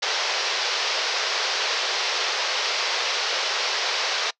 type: band-pass noise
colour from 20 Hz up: white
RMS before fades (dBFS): -25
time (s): 0.02-4.31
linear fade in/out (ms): 10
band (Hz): 400 to 5600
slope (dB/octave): 48
effects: noise-tail reverb RT60 0.1 s tail -23 dB re dry